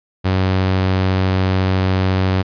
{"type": "tone", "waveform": "sawtooth", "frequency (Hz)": 94, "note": "F#2", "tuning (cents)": 28, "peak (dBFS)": -10, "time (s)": [0.24, 2.43], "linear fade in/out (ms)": 20, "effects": ["resampled to 11025 Hz"]}